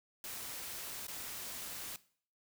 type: noise with dropouts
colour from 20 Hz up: white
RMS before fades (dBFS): -44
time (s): 0.24-1.96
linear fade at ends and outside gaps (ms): 1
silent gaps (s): 1.069-1.082
effects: noise-tail reverb RT60 0.5 s tail -18 dB re dry